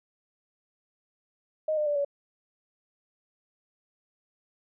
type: tone with pitch steps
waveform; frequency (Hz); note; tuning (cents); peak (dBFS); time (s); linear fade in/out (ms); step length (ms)
sine; 622.3 / 603.5 / 585.3 / 567.7; D#5 / D5 / D5 / C#5; 0 / +47 / -6 / +41; -24; 1.68-2.048; 5; 92
effects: none

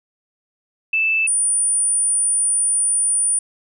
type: tone pair in turn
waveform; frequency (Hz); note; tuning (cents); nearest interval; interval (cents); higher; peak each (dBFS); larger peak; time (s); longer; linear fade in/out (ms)
sine; 2637 / 9397; E7 / D9; 0 / 0; octave + minor seventh; 2200; second; -15; neither; 0.93-1.27 / 1.27-3.39; second; 5
effects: none

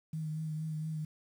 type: tone with vibrato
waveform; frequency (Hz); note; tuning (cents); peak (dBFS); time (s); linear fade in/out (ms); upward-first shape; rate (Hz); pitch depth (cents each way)
sine; 156.3; D#3; +8; -34; 0.13-1.05; 5; triangle; 4.3; 31
effects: 10-bit

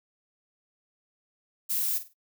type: noise with echo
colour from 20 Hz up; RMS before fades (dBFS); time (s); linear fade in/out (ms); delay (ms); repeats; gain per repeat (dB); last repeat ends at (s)
violet; -28; 1.69-1.99; 20; 50; 3; -12; 2.14
effects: noise-tail reverb RT60 0.1 s tail -24 dB re dry

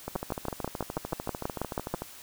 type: two click trains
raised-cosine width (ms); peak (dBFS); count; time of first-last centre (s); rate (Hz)
1; -19 / -15; 27 / 12; 0.08-2.02 / 0.16-1.94; 13.4 / 6.18
effects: white hiss -48 dBFS RMS until 2.22 s

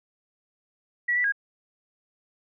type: tone with pitch steps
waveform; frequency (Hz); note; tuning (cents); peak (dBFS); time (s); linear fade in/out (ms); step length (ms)
sine; 1935 / 1966 / 1635; B6 / B6 / G#6; -36 / -8 / -28; -21; 1.08-1.323; 10; 81
effects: none

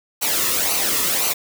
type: noise with flanger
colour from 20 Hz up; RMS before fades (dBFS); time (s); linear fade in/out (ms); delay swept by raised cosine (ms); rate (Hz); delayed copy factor
white; -20; 0.21-1.34; 20; 0.57 to 1.33; 1.9; -0.6
effects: none

